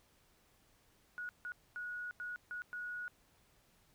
sine tone bursts at uneven times, 1457 Hz, F#6, 27 cents flat, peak -40 dBFS, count 6, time 1.18-1.29 / 1.45-1.52 / 1.76-2.11 / 2.2-2.36 / 2.51-2.62 / 2.73-3.08 s, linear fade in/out 0 ms, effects pink hiss -70 dBFS RMS until 3.94 s

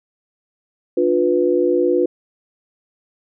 sine chord, B diminished, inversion first, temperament just, 296.3 / 355.6 / 493.9 Hz, D4 / F4 / B4, +15 / +31 / 0 cents, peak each -21 / -16 / -18 dBFS, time 0.97-2.06 s, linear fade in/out 5 ms, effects none

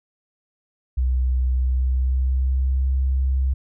sine tone with pitch glide, 63.4 to 65.94 Hz, B1 to C2, +46 to +14 cents, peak -17 dBFS, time 0.97-3.54 s, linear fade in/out 10 ms, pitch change +68 cents, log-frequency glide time 1.52-2.87 s, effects none

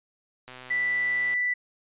click train, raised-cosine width 0.3 ms, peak -27 dBFS, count 110, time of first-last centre 0.48-1.338 s, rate 127 Hz
sine tone, 1975.5 Hz, B6, in tune, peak -23 dBFS, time 0.7-1.54 s, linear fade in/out 10 ms
effects resampled to 8000 Hz

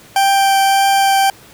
40% pulse tone with vibrato, 784 Hz, G5, in tune, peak -9 dBFS, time 0.16-1.3 s, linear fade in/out 2 ms, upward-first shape triangle, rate 1.7 Hz, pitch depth 8 cents each way, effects pink hiss -42 dBFS RMS until 1.53 s + high-pass 80 Hz 12 dB/octave

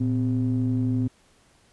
triangle ring-modulated tone, 70.3 Hz, C#2, 25 cents sharp, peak -16 dBFS, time 0-1.08 s, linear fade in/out 10 ms, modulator 185 Hz, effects pink hiss -60 dBFS RMS until 1.72 s + resampled to 24000 Hz

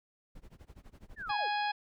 brown noise with tremolo, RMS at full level -49 dBFS, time 0.35-1.32 s, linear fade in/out 5 ms, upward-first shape sine, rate 12 Hz, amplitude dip 95%
sine linear sweep, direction down, 1842 to 315.1 Hz, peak -38 dBFS, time 1.16-1.49 s, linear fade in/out 50 ms
harmonic tone, 830.6 Hz, G#5, in tune, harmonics 1 / 2 / 3 / 4 / 5 / 6, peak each -31 / -37 / -41 / -43 / -45 / -47 dBFS, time 1.29-1.72 s, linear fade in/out 10 ms
effects none

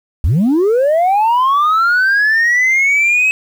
sine linear sweep, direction up, 59.6 to 2573 Hz, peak -7 dBFS, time 0.24-3.31 s, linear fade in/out 0 ms, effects tanh soft clip ceiling -8 dBFS + 7-bit

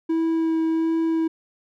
triangle tone with vibrato, 325 Hz, E4, 24 cents flat, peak -17 dBFS, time 0.09-1.28 s, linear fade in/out 10 ms, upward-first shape sine, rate 1.4 Hz, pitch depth 10 cents each way, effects none

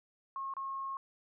sine tone with dropouts, 1083 Hz, C#6, 41 cents flat, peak -36 dBFS, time 0.36-0.97 s, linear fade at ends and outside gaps 1 ms, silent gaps 0.538-0.567 s, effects none

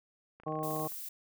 clicks, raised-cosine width 0.5 ms, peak -39 dBFS, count 12, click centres 0.4 / 0.435 / 0.482 / 0.523 / 0.555 / 0.59 / 0.629 / 0.708 / 0.763 / 0.796 / 0.848 / 0.92 s
harmonic tone, 155.56 Hz, D#3, in tune, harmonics 1 / 2 / 3 / 4 / 5 / 7, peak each -40 / -40 / -40 / -40 / -40 / -40 dBFS, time 0.46-0.88 s, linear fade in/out 10 ms
violet noise, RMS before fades -42 dBFS, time 0.63-1.09 s, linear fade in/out 5 ms
effects none

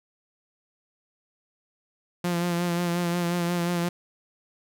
sawtooth tone with vibrato, 173.7 Hz, F3, 9 cents flat, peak -20 dBFS, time 2.24-3.89 s, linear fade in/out 5 ms, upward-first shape sine, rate 5.6 Hz, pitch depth 31 cents each way, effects none

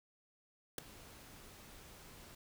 pink noise with ADSR envelope, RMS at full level -34 dBFS, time 0.78-2.35 s, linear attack 3 ms, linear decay 6 ms, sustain -22 dB, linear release 4 ms, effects none

